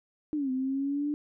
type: exponential two-way sweep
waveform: sine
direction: down then up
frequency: 311.1 to 256.4 to 297.3 Hz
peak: -27 dBFS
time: 0.33-1.14 s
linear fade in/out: 0 ms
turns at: 0.51 s
effects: none